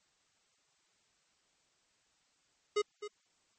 square tone with echo, 416.8 Hz, G#4, 6 cents sharp, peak -28 dBFS, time 2.76-2.82 s, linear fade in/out 10 ms, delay 260 ms, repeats 1, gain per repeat -12 dB, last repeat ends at 3.08 s, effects white hiss -73 dBFS RMS until 3.58 s + MP3 32 kbps

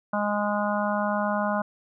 harmonic tone, 207 Hz, G#3, 5 cents flat, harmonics 1 / 3 / 4 / 5 / 6 / 7, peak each -28 / -28 / -31 / -31 / -34 / -33 dBFS, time 0.13-1.62 s, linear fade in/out 5 ms, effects none

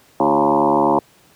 sine tone with frequency modulation, 622.3 Hz, D#5, in tune, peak -12 dBFS, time 0.2-0.99 s, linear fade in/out 2 ms, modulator 71.6 Hz, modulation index 5.4, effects pink hiss -52 dBFS RMS until 1.35 s + high-pass 100 Hz 12 dB/octave

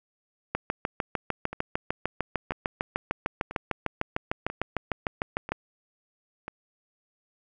two click trains, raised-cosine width 0.5 ms, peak -11 / -20 dBFS, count 34 / 6, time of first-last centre 0.55-5.52 / 1.53-6.48 s, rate 6.64 / 1.01 Hz, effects none

